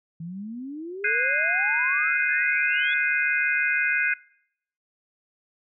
sine exponential sweep, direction up, 159.7 to 3464 Hz, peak -32 dBFS, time 0.2-2.94 s, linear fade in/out 5 ms
sine chord, Ab dominant seventh, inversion third, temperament equal with one note detuned, 1480 / 1626.1 / 2093 / 2489 Hz, Gb6 / Ab6 / C7 / Eb7, 0 / -37 / 0 / 0 cents, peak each -26 dBFS, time 1.04-4.14 s, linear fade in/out 5 ms
effects noise-tail reverb RT60 0.7 s tail -24 dB re dry

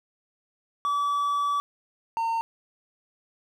triangle tone pair in turn, 1149 / 912 Hz, D6 / A#5, -38 / -38 cents, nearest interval major third, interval 400 cents, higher first, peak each -21 / -22 dBFS, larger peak first, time 0.85-1.6 / 2.17-2.41 s, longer first, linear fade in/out 0 ms, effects none

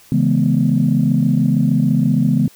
sine chord, C# minor seventh, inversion none, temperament equal with one note detuned, 138.59 / 164.81 / 211.8 / 246.9 Hz, C#3 / E3 / G#3 / B3, 0 / 0 / +34 / 0 cents, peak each -17 dBFS, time 0.12-2.48 s, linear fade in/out 2 ms, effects tanh soft clip ceiling -3 dBFS + white hiss -47 dBFS RMS until 2.55 s

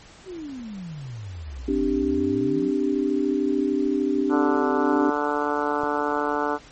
sine exponential two-way sweep, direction down then up, 390.5 to 45.43 to 204.5 Hz, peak -32 dBFS, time 0.25-2.72 s, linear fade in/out 50 ms, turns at 1.85 s
sine chord, C suspended second, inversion none, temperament equal with one note detuned, 261.6 / 295 / 392 Hz, C4 / D4 / G4, 0 / +8 / 0 cents, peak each -25 / -23 / -25 dBFS, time 1.68-5.1 s, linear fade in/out 5 ms
harmonic tone, 146.83 Hz, D3, in tune, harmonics 2 / 3 / 4 / 5 / 6 / 7 / 8 / 9 / 10, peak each -29 / -28 / -31 / -32 / -28 / -33 / -32 / -32 / -33 dBFS, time 4.29-6.59 s, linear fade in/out 50 ms
click, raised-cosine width 3 ms, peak -23 dBFS, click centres 5.835 s
effects pink hiss -48 dBFS RMS until 6.71 s + MP3 32 kbps

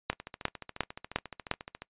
two click trains, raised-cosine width 0.3 ms, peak -24 / -10 dBFS, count 25 / 5, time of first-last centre 0.13-1.82 / 0.1-1.513 s, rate 14.2 / 2.83 Hz, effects noise-tail reverb RT60 0.1 s tail -21 dB re dry + resampled to 8000 Hz

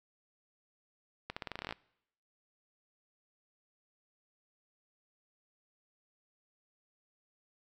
accelerating click train, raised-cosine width 0.3 ms, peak -22 dBFS, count 13, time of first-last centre 1.3-1.725 s, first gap 65 ms, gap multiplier 0.88, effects noise-tail reverb RT60 0.8 s tail -24 dB re dry

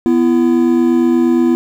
triangle tone pair together, 248.2 / 336.7 Hz, B3 / E4, +9 / +37 cents, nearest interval perfect fourth, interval 528 cents, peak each -10 dBFS, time 0.06-1.55 s, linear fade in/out 0 ms, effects 7-bit

